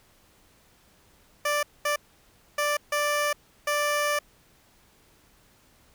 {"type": "tone bursts at uneven times", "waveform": "15% pulse", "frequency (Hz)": 588, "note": "D5", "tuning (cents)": 2, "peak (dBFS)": -17, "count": 5, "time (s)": [[1.45, 1.63], [1.85, 1.96], [2.58, 2.77], [2.92, 3.33], [3.67, 4.19]], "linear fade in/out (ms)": 5, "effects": ["pink hiss -60 dBFS RMS until 5.94 s"]}